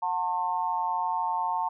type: tone with amplitude modulation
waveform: sine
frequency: 899 Hz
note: A5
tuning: 37 cents sharp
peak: -21 dBFS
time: 0.02-1.69 s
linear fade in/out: 10 ms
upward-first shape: sine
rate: 172 Hz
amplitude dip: 95%
effects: none